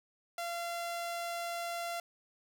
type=tone; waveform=sawtooth; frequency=686 Hz; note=F5; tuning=31 cents flat; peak=-32 dBFS; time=0.38-2 s; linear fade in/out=2 ms; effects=none